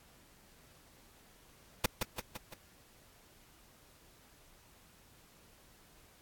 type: noise with echo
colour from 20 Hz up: pink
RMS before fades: -27 dBFS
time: 1.84-1.86 s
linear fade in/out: 5 ms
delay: 170 ms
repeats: 4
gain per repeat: -5 dB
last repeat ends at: 2.54 s
effects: pink hiss -62 dBFS RMS until 6.21 s + AAC 64 kbps